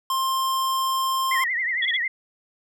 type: tone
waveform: square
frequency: 1056 Hz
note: C6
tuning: 16 cents sharp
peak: -22 dBFS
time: 0.1-1.44 s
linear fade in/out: 2 ms
type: tone with vibrato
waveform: sine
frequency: 1975.5 Hz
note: B6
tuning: in tune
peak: -22 dBFS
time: 1.31-2.08 s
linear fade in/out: 5 ms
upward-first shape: triangle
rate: 11 Hz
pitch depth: 140 cents each way
type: tone bursts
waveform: sine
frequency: 3361 Hz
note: G#7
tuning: 20 cents sharp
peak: -22 dBFS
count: 3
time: 1.82-1.969 s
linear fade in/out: 5 ms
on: 35 ms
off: 22 ms
effects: none